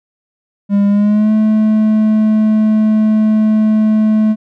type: tone with pitch glide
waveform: triangle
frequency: 201.6 to 216.1 Hz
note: G3 to A3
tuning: +49 to -31 cents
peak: -6 dBFS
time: 0.69-4.36 s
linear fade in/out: 50 ms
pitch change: +120 cents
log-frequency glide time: 0.87-1.32 s
effects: none